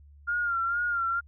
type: tone with vibrato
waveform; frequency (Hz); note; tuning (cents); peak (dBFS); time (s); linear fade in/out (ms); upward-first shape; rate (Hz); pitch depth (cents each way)
sine; 1396.9; F6; 0; -25; 0.27-1.21; 20; sine; 2.2; 54
effects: added 72 Hz sine -50 dBFS peak until 1.27 s